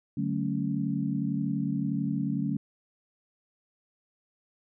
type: chord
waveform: sine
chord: D major seventh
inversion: none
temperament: equal with one note detuned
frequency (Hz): 146.83 / 188.56 / 220 / 277.2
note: D3 / F#3 / A3 / C#4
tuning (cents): 0 / +33 / 0 / 0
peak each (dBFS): -32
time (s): 0.17-2.57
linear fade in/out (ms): 5
effects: none